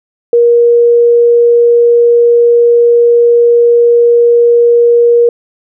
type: tone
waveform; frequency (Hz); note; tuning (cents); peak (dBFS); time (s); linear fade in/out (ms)
sine; 473.6; A#4; +27; -3; 0.33-5.29; 2
effects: none